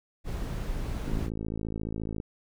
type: noise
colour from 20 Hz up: brown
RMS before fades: -32 dBFS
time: 0.24-1.3 s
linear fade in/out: 50 ms
type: click train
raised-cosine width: 3 ms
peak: -21 dBFS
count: 62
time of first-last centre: 1.08-2.201 s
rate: 54.4 Hz
effects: none